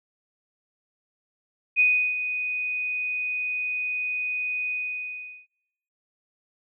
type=tone with ADSR envelope; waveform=sine; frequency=2489 Hz; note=D#7; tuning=in tune; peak=-15 dBFS; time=1.76-5.47 s; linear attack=37 ms; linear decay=350 ms; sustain=-10 dB; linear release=760 ms; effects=noise-tail reverb RT60 0.9 s tail -23 dB re dry